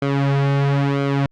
sawtooth tone with flanger, 139.6 Hz, C#3, 13 cents sharp, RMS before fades -18 dBFS, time 0.02-1.26 s, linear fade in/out 2 ms, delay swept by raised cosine 1.1 to 4.2 ms, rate 1 Hz, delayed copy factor -0.75, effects low-pass 3000 Hz 12 dB/octave + Opus 48 kbps

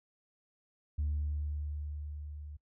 sine tone with level ramp, 74.2 Hz, D2, 18 cents sharp, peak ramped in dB -28 to -43 dBFS, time 0.98-2.57 s, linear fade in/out 10 ms, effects noise-tail reverb RT60 0.1 s tail -22 dB re dry + tanh soft clip ceiling -27 dBFS

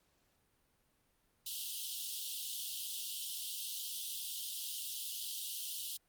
pink high-pass noise, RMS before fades -41 dBFS, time 1.46-5.97 s, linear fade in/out 5 ms, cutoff 2900 Hz, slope 96 dB/octave, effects pink hiss -75 dBFS RMS until 6.08 s + Opus 48 kbps

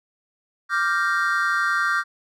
triangle chord, G minor seventh, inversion second, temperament equal, 1174.7 / 1396.9 / 1568 / 1864.7 Hz, D6 / F6 / G6 / Bb6, 0 / 0 / 0 / 0 cents, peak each -23 / -22 / -22 / -27 dBFS, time 0.69-2.04 s, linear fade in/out 50 ms, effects none

